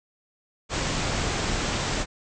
pink low-pass noise, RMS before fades -27 dBFS, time 0.69-2.06 s, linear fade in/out 50 ms, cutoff 8000 Hz, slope 96 dB/octave, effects none

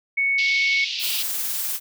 sine tone, 2217 Hz, C#7, in tune, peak -18 dBFS, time 0.17-0.85 s, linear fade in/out 10 ms
pink band-pass noise, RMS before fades -28 dBFS, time 0.38-1.23 s, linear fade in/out 5 ms, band 2600 to 5200 Hz, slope 48 dB/octave
blue noise with tremolo, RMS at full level -25 dBFS, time 0.99-1.8 s, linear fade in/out 50 ms, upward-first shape sine, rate 20 Hz, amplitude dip 25%
effects none

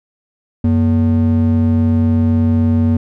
triangle ring-modulated tone, 164.81 Hz, E3, in tune, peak -5 dBFS, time 0.64-2.97 s, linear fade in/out 5 ms, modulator 71.9 Hz, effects none

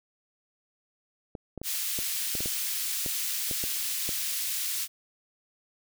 clicks, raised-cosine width 2 ms, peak -23 dBFS, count 11, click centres 1.352 / 1.577 / 1.616 / 1.989 / 2.352 / 2.406 / 2.459 / 3.062 / 3.512 / 3.639 / 4.091 s
white high-pass noise, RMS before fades -31 dBFS, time 1.63-4.88 s, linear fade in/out 50 ms, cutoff 2400 Hz, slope 12 dB/octave
effects none

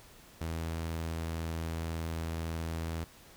sawtooth tone, 81.9 Hz, E2, 11 cents flat, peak -30 dBFS, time 0.41-3.04 s, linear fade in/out 0 ms, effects pink hiss -56 dBFS RMS until 3.36 s

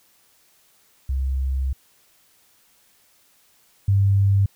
sine tone pair in turn, 66.3 / 98.91 Hz, C2 / G2, +23 / +16 cents, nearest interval perfect fifth, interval 693 cents, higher second, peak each -20 / -14 dBFS, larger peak second, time 1.09-1.73 / 3.88-4.46 s, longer first, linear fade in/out 5 ms, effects white hiss -59 dBFS RMS until 4.55 s

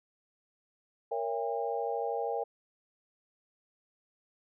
sine chord, A# diminished seventh, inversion none, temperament just, 466.2 / 559.4 / 671.3 / 805.5 Hz, A#4 / C#5 / E5 / G5, 0 / +16 / +31 / +47 cents, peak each -34 / -38 / -38 / -35 dBFS, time 1.11-2.44 s, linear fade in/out 10 ms, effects none

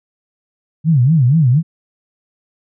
sine tone with vibrato, 141.5 Hz, C#3, 36 cents sharp, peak -8 dBFS, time 0.84-1.63 s, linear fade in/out 50 ms, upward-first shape sine, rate 4.2 Hz, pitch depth 280 cents each way, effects none

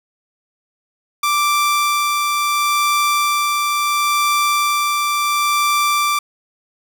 sawtooth tone with tremolo, 1174.7 Hz, D6, in tune, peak -10 dBFS, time 1.23-6.19 s, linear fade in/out 5 ms, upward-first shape sine, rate 0.72 Hz, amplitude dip 25%, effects none

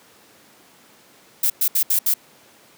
violet noise bursts at uneven times, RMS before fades -18 dBFS, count 5, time 1.43-1.5 / 1.61-1.68 / 1.75-1.83 / 1.9-1.99 / 2.06-2.14 s, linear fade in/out 5 ms, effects pink hiss -51 dBFS RMS until 2.77 s + high-pass 200 Hz 12 dB/octave

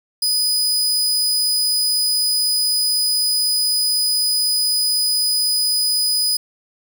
sawtooth tone, 4978 Hz, D#8, in tune, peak -13 dBFS, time 0.22-6.37 s, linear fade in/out 5 ms, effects none

